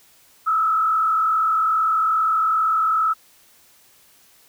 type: tone with frequency modulation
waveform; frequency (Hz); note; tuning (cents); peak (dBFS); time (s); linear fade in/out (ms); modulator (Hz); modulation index
sine; 1300; E6; -24; -16; 0.46-3.14; 20; 42.4; 0.89
effects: white hiss -54 dBFS RMS until 4.48 s